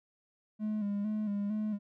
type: tone with vibrato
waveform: triangle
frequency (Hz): 208.2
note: G#3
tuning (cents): +5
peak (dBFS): -28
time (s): 0.59-1.79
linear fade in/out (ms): 50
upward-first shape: square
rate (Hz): 2.2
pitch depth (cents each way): 45
effects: tanh soft clip ceiling -24 dBFS